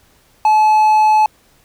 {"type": "tone with hard clipping", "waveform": "triangle", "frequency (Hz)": 860, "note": "A5", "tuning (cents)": -40, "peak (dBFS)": -9, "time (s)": [0.45, 1.26], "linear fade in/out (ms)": 2, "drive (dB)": 6, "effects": ["pink hiss -53 dBFS RMS until 1.64 s"]}